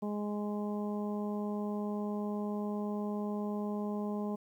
harmonic tone, 207.7 Hz, G#3, in tune, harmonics 1 / 2 / 3 / 4 / 5, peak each -34 / -40 / -44 / -46 / -48 dBFS, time 0.02-4.36 s, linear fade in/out 10 ms, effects 11-bit

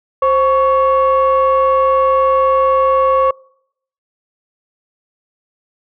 sine tone pair together, 527 / 1116 Hz, C5 / C#6, +12 / +11 cents, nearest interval octave + minor second, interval 1299 cents, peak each -11 dBFS, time 0.22-3.31 s, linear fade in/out 5 ms, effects noise-tail reverb RT60 0.7 s tail -26 dB re dry + tanh soft clip ceiling -5 dBFS

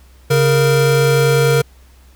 square tone pair together, 138.59 / 466.2 Hz, C#3 / A#4, 0 / 0 cents, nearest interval octave + major sixth, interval 2100 cents, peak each -14 dBFS, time 0.3-1.62 s, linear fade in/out 10 ms, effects added 64 Hz sine -43 dBFS peak until 2.15 s + pink hiss -52 dBFS RMS until 2.15 s

